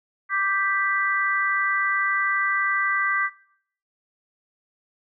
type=chord; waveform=sine; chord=G major; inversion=second; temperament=equal; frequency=1174.7 / 1568 / 1975.5 Hz; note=D6 / G6 / B6; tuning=0 / 0 / 0 cents; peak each=-25 dBFS; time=0.29-3.3 s; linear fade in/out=50 ms; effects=noise-tail reverb RT60 0.6 s tail -19 dB re dry